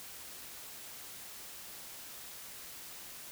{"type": "silence", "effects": ["white hiss -48 dBFS RMS until 3.31 s"]}